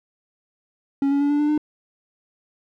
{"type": "tone with pitch steps", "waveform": "triangle", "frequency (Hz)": [277.2, 281.9, 286.6, 291.5, 296.4, 301.4], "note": ["C#4", "C#4", "D4", "D4", "D4", "D4"], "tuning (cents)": [0, 29, -42, -13, 16, 45], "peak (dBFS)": -15, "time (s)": [1.02, 1.578], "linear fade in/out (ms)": 2, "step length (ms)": 93, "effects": []}